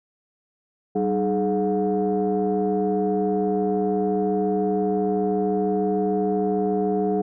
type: tone cluster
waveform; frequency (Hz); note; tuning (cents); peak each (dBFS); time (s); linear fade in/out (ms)
sine; 193.6 / 307.1 / 421.3 / 721; G3 / D#4 / G#4 / F#5; -21 / -23 / +25 / -45; -24 / -27 / -22 / -27; 0.95-7.22; 10
effects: tanh soft clip ceiling -12 dBFS